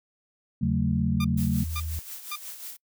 sine chord, F# minor, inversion second, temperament just, 138.75 / 185 / 222 Hz, C#3 / F#3 / A3, +2 / 0 / +16 cents, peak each -27 dBFS, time 0.61-1.64 s, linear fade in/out 10 ms
sine tone with pitch glide, 81.2 to 79.67 Hz, E2 to D#2, -26 to +42 cents, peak -29 dBFS, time 0.63-1.99 s, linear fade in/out 0 ms, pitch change -32 cents, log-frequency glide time 1.47-1.84 s
15% pulse tone bursts, 1200 Hz, D6, 37 cents sharp, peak -25 dBFS, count 3, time 1.2-2.358 s, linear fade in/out 5 ms, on 46 ms, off 510 ms
blue noise with tremolo, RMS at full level -37 dBFS, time 1.37-2.77 s, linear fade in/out 10 ms, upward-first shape triangle, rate 5.6 Hz, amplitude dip 65%
effects noise-tail reverb RT60 0.1 s tail -26 dB re dry

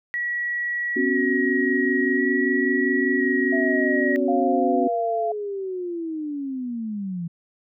sine tone with vibrato, 1913 Hz, A#6, 44 cents sharp, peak -23 dBFS, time 0.14-4.16 s, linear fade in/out 0 ms, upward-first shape square, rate 0.49 Hz, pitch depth 12 cents each way
sine chord, B suspended second, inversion none, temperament equal with one note detuned, 252.1 / 277.2 / 370 Hz, B3 / C#4 / F#4, +36 / 0 / 0 cents, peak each -24 dBFS, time 0.96-4.88 s, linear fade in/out 10 ms
sine linear sweep, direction down, 664 to 164.81 Hz, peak -26 dBFS, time 3.52-7.28 s, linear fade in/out 10 ms
sine tone with pitch glide, 698.5 to 684.9 Hz, F5 to F5, 0 to -34 cents, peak -22 dBFS, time 4.28-5.32 s, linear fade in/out 5 ms, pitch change -34 cents, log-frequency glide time 4.56-5.04 s
effects none

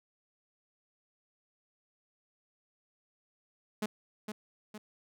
sawtooth tone with echo, 212.5 Hz, G#3, 40 cents sharp, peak -27 dBFS, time 3.82-3.86 s, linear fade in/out 5 ms, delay 460 ms, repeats 2, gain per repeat -6 dB, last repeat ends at 4.78 s, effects none

